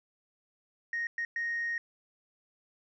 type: tone bursts at uneven times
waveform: sine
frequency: 1864.7 Hz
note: A#6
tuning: in tune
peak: -29 dBFS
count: 3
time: 0.93-1.07 / 1.18-1.25 / 1.36-1.78 s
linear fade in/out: 2 ms
effects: tanh soft clip ceiling -27 dBFS